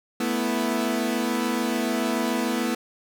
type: chord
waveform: sawtooth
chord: A suspended second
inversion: none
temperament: equal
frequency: 220 / 246.9 / 329.6 Hz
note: A3 / B3 / E4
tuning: 0 / 0 / 0 cents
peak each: -24 / -22 / -25 dBFS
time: 0.2-2.75 s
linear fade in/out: 5 ms
effects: none